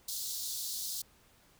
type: high-pass noise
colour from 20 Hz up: pink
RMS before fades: -38 dBFS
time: 0.08-1.02 s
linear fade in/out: 5 ms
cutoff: 3800 Hz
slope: 48 dB/octave
effects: pink hiss -64 dBFS RMS until 1.59 s